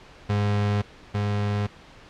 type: tone pair in turn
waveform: 35% pulse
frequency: 102.8 / 102.8 Hz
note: G#2 / G#2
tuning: -17 / -17 cents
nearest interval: unison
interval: 0 cents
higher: neither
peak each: -19 / -21 dBFS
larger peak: first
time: 0.29-0.82 / 1.14-1.67 s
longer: neither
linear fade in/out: 10 ms
effects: pink hiss -48 dBFS RMS until 2.09 s + low-pass 4000 Hz 12 dB/octave